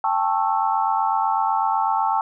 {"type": "chord", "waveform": "sine", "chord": "A dominant seventh", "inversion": "third", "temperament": "just", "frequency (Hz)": [792, 880, 1100, 1320], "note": ["G5", "A5", "C#6", "E6"], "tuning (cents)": [18, 0, -14, 2], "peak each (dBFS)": [-23, -21, -26, -27], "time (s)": [0.04, 2.21], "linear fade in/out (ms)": 2, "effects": []}